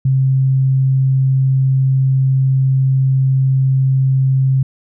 sine tone, 133 Hz, C3, 29 cents sharp, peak -10 dBFS, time 0.05-4.63 s, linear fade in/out 5 ms, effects none

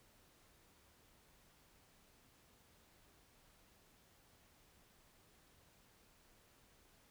silence, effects pink hiss -69 dBFS RMS until 7.1 s

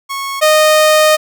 sawtooth tone pair in turn, 1100 / 617.4 Hz, C#6 / D#5, -14 / -14 cents, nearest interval minor seventh, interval 1000 cents, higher first, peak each -15 / -3 dBFS, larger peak second, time 0.09-0.41 / 0.41-1.17 s, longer second, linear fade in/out 20 ms, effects none

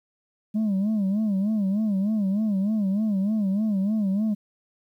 sine tone with vibrato, 204.6 Hz, G#3, 26 cents flat, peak -18 dBFS, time 0.54-4.35 s, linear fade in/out 20 ms, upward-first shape sine, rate 3.3 Hz, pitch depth 130 cents each way, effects tanh soft clip ceiling -20 dBFS + 10-bit

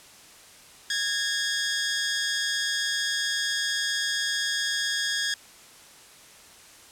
15% pulse tone pair together, 1652.6 / 1800 Hz, G#6 / A6, -9 / +39 cents, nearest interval minor second, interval 148 cents, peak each -19 / -26 dBFS, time 0.9-5.34 s, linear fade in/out 2 ms, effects white hiss -50 dBFS RMS until 6.91 s + low-pass 10000 Hz 12 dB/octave

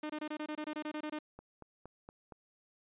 sawtooth tone bursts, 303.9 Hz, D#4, 41 cents flat, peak -33 dBFS, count 13, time 0.03-1.189 s, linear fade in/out 5 ms, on 67 ms, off 24 ms
click train, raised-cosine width 1 ms, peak -35 dBFS, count 5, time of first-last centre 1.39-2.322 s, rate 4.29 Hz
effects resampled to 8000 Hz

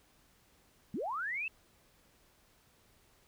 sine linear sweep, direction up, 165.6 to 2706 Hz, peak -34 dBFS, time 0.94-1.48 s, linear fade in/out 2 ms, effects pink hiss -67 dBFS RMS until 3.27 s

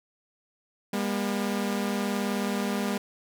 sawtooth tone pair together, 201.4 / 240.3 Hz, G3 / B3, +47 / -47 cents, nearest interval minor third, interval 306 cents, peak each -24 / -27 dBFS, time 0.93-2.98 s, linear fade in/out 5 ms, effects none

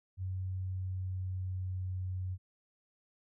sine tone with pitch glide, 93.4 to 92.49 Hz, F#2 to F#2, +17 to 0 cents, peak -34 dBFS, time 0.17-2.38 s, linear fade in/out 50 ms, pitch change -17 cents, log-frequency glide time 0.54-1.97 s, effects none

